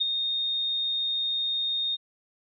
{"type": "tone with ADSR envelope", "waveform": "sine", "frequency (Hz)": 3687, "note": "A#7", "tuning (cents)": -20, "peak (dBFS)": -20, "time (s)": [0, 1.97], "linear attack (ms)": 16, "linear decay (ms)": 16, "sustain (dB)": -5, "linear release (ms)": 29, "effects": []}